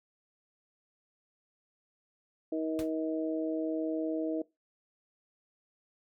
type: harmonic tone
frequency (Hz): 158.8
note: D#3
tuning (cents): +36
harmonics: 2 / 3 / 4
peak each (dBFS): -31 / -37 / -37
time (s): 2.52-4.42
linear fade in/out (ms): 5
type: noise with exponential decay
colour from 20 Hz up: pink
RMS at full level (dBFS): -39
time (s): 2.79-2.91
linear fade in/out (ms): 0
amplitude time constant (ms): 24
effects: noise-tail reverb RT60 0.2 s tail -20 dB re dry + MP3 96 kbps